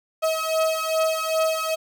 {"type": "beating tone pair", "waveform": "35% pulse", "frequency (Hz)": [638, 640.5], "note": ["D#5", "E5"], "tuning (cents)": [43, -50], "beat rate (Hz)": 2.5, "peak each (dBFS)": -22, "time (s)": [0.22, 1.76], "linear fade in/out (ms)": 20, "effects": []}